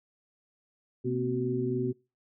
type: tone cluster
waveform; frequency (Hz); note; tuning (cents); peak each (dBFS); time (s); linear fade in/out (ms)
sine; 126.5 / 235.1 / 258.5 / 374.6; B2 / A#3 / C4 / F#4; +42 / +15 / -21 / +21; -33 / -36 / -33 / -30; 1.04-1.93; 20
effects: noise-tail reverb RT60 0.3 s tail -25 dB re dry